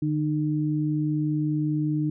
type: tone pair together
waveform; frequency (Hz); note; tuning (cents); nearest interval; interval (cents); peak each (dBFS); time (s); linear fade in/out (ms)
sine; 149.95 / 304.8; D3 / D#4; +36 / -36; octave; 1228; -25; 0.02-2.1; 5
effects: none